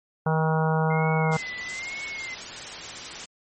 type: harmonic tone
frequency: 158.8 Hz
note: D#3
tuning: 36 cents sharp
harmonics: 1 / 3 / 4 / 5 / 6 / 7 / 8 / 9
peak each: -22 / -28 / -33 / -29 / -31 / -35 / -37 / -33 dBFS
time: 0.26-1.37 s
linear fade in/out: 5 ms
type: tone with vibrato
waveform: sine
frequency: 2093 Hz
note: C7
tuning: in tune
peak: -32 dBFS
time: 0.9-2.35 s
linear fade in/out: 10 ms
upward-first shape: sine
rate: 1.1 Hz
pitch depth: 93 cents each way
type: noise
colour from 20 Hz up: white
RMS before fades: -36 dBFS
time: 1.31-3.26 s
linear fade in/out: 20 ms
effects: MP3 32 kbps